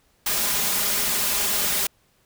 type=noise with comb filter; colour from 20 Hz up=white; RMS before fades=-23 dBFS; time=0.26-1.87 s; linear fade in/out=5 ms; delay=4.9 ms; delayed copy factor=+0.75; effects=pink hiss -63 dBFS RMS until 2.25 s